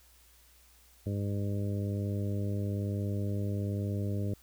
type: harmonic tone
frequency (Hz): 101.1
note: G#2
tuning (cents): -46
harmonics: 1 / 2 / 3 / 4 / 5 / 6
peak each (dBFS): -31 / -37 / -41 / -43 / -45 / -47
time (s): 1.06-4.34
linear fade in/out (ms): 5
effects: added 60 Hz sine -62 dBFS peak until 4.42 s + white hiss -62 dBFS RMS until 4.42 s